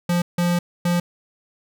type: tone bursts at uneven times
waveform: square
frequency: 174.61 Hz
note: F3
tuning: in tune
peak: -18 dBFS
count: 3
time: 0.09-0.22 / 0.38-0.59 / 0.85-1 s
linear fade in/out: 5 ms
effects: none